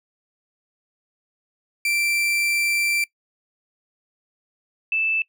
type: tone pair in turn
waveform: 40% pulse / sine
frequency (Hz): 2349 / 2637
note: D7 / E7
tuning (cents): 0 / 0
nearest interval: major second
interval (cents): 200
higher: second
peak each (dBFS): -19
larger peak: neither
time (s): 1.85-3.04 / 4.92-5.22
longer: first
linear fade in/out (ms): 2
effects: noise-tail reverb RT60 0.1 s tail -22 dB re dry